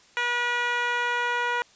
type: tone with band-pass filter sweep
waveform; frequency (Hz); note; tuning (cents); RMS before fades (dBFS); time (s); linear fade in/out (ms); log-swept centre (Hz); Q
10% pulse; 483; B4; -39; -26; 0.17-1.62; 0; 1800 to 1100; 0.94
effects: white hiss -56 dBFS RMS until 1.75 s + resampled to 16000 Hz